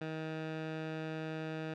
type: tone with low-pass filter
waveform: 15% pulse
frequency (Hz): 158.2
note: D#3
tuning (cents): +29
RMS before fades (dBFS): -40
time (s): 0.01-1.74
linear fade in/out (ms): 5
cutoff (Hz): 2900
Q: 1
effects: none